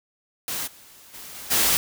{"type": "noise with level steps", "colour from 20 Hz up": "white", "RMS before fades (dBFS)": [-29, -49, -40, -38, -20], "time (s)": [0.48, 1.77], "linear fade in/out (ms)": 0, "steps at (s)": [0.66, 1.13, 1.34, 1.5], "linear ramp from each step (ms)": 20, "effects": []}